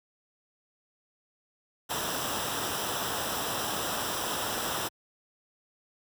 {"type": "noise with comb filter", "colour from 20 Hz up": "pink", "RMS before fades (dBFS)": -32, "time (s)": [1.89, 4.89], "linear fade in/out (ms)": 20, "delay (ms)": 0.45, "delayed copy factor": -0.65, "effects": ["high-pass 80 Hz 12 dB/octave"]}